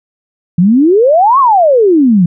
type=exponential two-way sweep; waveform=sine; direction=up then down; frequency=164.81 to 1141 to 164.81 Hz; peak=-4 dBFS; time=0.58-2.26 s; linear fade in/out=5 ms; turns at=1.39 s; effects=none